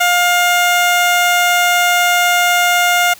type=tone; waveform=15% pulse; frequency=708 Hz; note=F5; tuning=23 cents sharp; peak=-4 dBFS; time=0-3.14 s; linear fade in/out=10 ms; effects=white hiss -40 dBFS RMS until 3.19 s